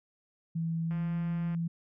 sine tone with pitch glide, 164.5 to 167.38 Hz, E3 to E3, -3 to +27 cents, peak -29 dBFS, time 0.55-1.68 s, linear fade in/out 10 ms, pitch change +30 cents, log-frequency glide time 0.86-1.15 s
click train, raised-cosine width 0.5 ms, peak -35 dBFS, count 112, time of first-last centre 0.91-1.548 s, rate 174 Hz
effects none

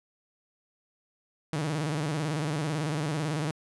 sawtooth tone with vibrato, 151.8 Hz, D#3, 42 cents flat, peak -24 dBFS, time 1.53-3.51 s, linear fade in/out 0 ms, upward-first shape square, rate 18 Hz, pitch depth 95 cents each way, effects resampled to 24000 Hz

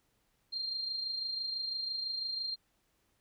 sine tone with amplitude modulation, 4189 Hz, C8, 1 cent sharp, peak -32 dBFS, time 0.52-2.56 s, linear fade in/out 20 ms, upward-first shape sine, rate 26 Hz, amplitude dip 45%, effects pink hiss -75 dBFS RMS until 3.2 s

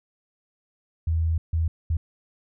sine tone bursts at uneven times, 81.5 Hz, E2, 19 cents flat, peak -20 dBFS, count 3, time 1.07-1.38 / 1.53-1.68 / 1.9-1.97 s, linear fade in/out 5 ms, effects none

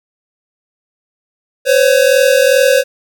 square tone pair together, 510 / 552.5 Hz, C5 / C#5, -44 / -6 cents, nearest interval minor second, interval 138 cents, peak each -11 dBFS, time 1.65-2.84 s, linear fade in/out 50 ms, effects none

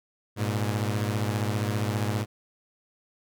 sawtooth beating tone pair, 103.5 / 118.5 Hz, G#2 / A#2, -5 / +29 cents, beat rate 15 Hz, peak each -23 / -26 dBFS, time 0.36-2.26 s, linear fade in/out 50 ms, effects none

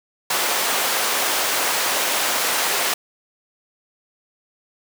pink high-pass noise, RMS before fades -21 dBFS, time 0.3-2.94 s, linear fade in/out 5 ms, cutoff 610 Hz, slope 12 dB/octave, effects none

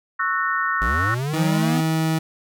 sine chord, F# dominant seventh, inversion second, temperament equal with one note detuned, 1108.7 / 1318.5 / 1480 / 1832.6 Hz, C#6 / E6 / F#6 / A#6, 0 / 0 / 0 / -30 cents, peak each -25 dBFS, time 0.19-1.15 s, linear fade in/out 10 ms
square linear sweep, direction up, 49.14 to 255.7 Hz, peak -23 dBFS, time 0.81-1.81 s, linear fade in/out 10 ms
30% pulse tone with pitch glide, 158.2 to 159.95 Hz, D#3 to D#3, +29 to +48 cents, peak -16 dBFS, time 1.33-2.19 s, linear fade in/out 10 ms, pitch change +19 cents, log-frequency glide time 1.45-1.68 s
effects none

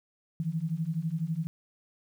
sine beating tone pair, 155.56 / 167.56 Hz, D#3 / E3, 0 / +29 cents, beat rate 12 Hz, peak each -32 / -31 dBFS, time 0.4-1.47 s, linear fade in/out 0 ms, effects 10-bit

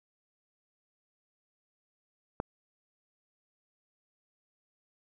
click, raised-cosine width 1 ms, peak -17 dBFS, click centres 2.401 s, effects none

